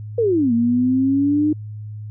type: exponential two-way sweep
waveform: sine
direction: down then up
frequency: 490 to 230 to 307.3 Hz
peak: -14 dBFS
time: 0.18-1.53 s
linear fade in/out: 5 ms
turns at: 0.53 s
effects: added 106 Hz sine -29 dBFS peak until 2.1 s